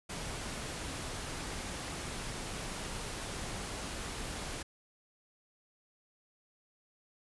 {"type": "noise", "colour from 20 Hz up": "pink", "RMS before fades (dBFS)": -40, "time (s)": [0.09, 4.63], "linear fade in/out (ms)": 10, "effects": ["resampled to 24000 Hz"]}